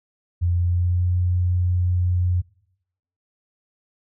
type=tone with pitch glide; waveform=sine; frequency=87.31 to 89.45 Hz; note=F2 to F2; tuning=0 to +42 cents; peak=-17 dBFS; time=0.41-2.42 s; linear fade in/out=20 ms; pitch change=+42 cents; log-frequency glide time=0.56-1.1 s; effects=noise-tail reverb RT60 0.8 s tail -23 dB re dry